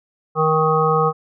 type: harmonic tone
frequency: 157.2 Hz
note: D#3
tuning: 18 cents sharp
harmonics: 1 / 3 / 5 / 7 / 8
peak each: -21 / -18 / -22 / -21 / -20 dBFS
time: 0.35-1.13 s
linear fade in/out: 50 ms
effects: none